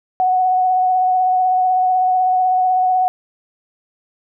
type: tone with vibrato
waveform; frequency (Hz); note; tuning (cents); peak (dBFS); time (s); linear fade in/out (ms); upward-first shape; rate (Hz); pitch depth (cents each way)
sine; 740; F#5; 0; -12; 0.2-3.08; 0; sine; 16; 18
effects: none